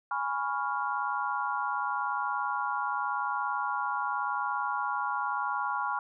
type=chord; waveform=sine; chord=C# dominant seventh; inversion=second; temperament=equal; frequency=830.6 / 987.8 / 1108.7 / 1396.9 Hz; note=G#5 / B5 / C#6 / E#6; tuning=0 / 0 / 0 / 0 cents; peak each=-34 dBFS; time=0.11-5.99 s; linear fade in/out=2 ms; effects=none